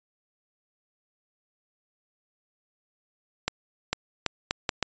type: accelerating click train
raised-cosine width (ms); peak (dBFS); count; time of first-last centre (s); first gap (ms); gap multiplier
0.2; -7; 6; 3.48-4.827; 450; 0.74
effects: resampled to 16000 Hz